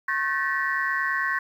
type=tone cluster; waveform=sine; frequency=1086 / 1533 / 1762 / 1911 Hz; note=C#6 / G6 / A6 / A#6; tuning=-36 / -39 / +2 / +43 cents; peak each=-28 dBFS; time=0.08-1.39 s; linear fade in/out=5 ms; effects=tanh soft clip ceiling -13 dBFS + 9-bit